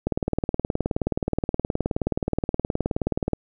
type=click train; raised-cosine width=2 ms; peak=-9 dBFS; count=63; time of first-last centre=0.07-3.333 s; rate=19 Hz; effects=none